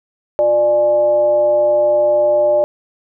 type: tone with frequency modulation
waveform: sine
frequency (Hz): 596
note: D5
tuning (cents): +25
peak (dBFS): -10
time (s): 0.39-2.64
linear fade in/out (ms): 0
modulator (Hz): 241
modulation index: 0.38
effects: none